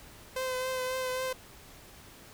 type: tone with vibrato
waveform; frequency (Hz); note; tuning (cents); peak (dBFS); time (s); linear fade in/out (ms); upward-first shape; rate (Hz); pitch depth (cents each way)
sawtooth; 514; C5; -31; -27; 0.36-1.33; 5; triangle; 3.7; 24
effects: pink hiss -52 dBFS RMS until 2.33 s